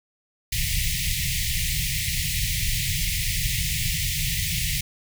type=band-stop noise; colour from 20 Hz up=pink; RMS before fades=-25 dBFS; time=0.52-4.81 s; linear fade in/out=5 ms; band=170 to 1900 Hz; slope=96 dB/octave; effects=none